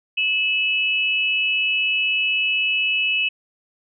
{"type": "tone pair together", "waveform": "sine", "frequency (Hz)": [2600, 2944], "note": ["E7", "F#7"], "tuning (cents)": [-24, -9], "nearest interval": "major second", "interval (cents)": 215, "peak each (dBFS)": [-19, -23], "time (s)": [0.17, 3.29], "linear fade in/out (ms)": 10, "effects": []}